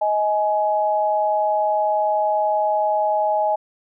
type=tone pair together; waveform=sine; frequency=629 / 839.6 Hz; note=D#5 / G#5; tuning=+19 / +19 cents; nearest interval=perfect fourth; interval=500 cents; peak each=-20 / -19 dBFS; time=0.01-3.56 s; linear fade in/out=10 ms; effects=none